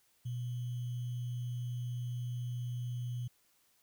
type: tone with sample-and-hold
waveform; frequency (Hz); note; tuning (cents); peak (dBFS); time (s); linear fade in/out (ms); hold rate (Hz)
sine; 122.1; B2; -19; -35; 0.25-3.28; 10; 3150
effects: white hiss -71 dBFS RMS until 3.82 s